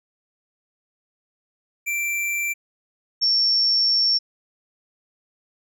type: tone pair in turn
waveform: square / sine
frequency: 2349 / 5456 Hz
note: D7 / F8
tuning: 0 / -41 cents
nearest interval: octave + minor third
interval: 1459 cents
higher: second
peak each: -23 / -16 dBFS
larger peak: second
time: 1.86-2.54 / 3.21-4.19 s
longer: second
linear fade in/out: 20 ms
effects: none